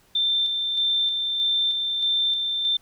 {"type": "tone with tremolo", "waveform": "sine", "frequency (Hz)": 3569, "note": "A7", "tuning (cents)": 24, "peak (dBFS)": -19, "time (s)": [0.15, 2.77], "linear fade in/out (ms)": 5, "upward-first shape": "square", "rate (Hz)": 1.6, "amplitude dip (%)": 35, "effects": ["pink hiss -59 dBFS RMS until 2.81 s"]}